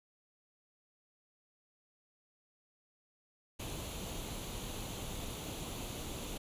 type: noise with comb filter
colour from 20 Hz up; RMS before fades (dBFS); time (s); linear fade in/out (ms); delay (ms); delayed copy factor
pink; -42; 3.59-6.38; 10; 0.29; +0.55
effects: resampled to 32000 Hz